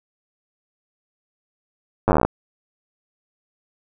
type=slowing click train; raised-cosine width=1 ms; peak=-3 dBFS; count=14; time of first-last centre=2.08-2.25 s; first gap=9 ms; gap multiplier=1.06; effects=none